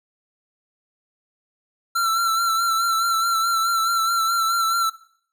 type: tone with vibrato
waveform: square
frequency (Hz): 1350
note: E6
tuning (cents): +41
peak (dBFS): -19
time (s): 1.95-4.9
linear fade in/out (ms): 10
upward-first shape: sine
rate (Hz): 4.7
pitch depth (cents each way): 38
effects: noise-tail reverb RT60 0.6 s tail -20 dB re dry